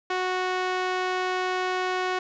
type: tone with band-pass filter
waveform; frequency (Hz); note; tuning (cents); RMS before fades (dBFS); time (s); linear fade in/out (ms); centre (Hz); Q
sawtooth; 368.4; F#4; -7; -27; 0.1-2.19; 5; 1400; 0.59
effects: resampled to 16000 Hz + 9-bit